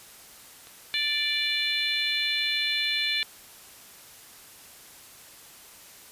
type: click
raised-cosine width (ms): 0.2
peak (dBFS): -30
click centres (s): 0.671
type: harmonic tone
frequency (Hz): 587.3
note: D5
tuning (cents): 0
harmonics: 3 / 4 / 5 / 6 / 7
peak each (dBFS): -34 / -29 / -33 / -29 / -31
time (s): 0.94-3.23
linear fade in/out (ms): 0
effects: white hiss -49 dBFS RMS until 6.11 s + resampled to 32000 Hz